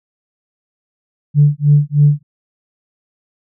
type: tone with tremolo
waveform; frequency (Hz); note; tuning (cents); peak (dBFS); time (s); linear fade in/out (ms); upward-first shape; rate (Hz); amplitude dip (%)
sine; 146.3; D3; -6; -4; 1.34-2.23; 50; sine; 3.2; 100
effects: tanh soft clip ceiling 0 dBFS